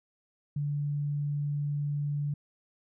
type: tone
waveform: sine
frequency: 145.3 Hz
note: D3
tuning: 18 cents flat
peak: -28 dBFS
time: 0.56-2.34 s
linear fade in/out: 5 ms
effects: none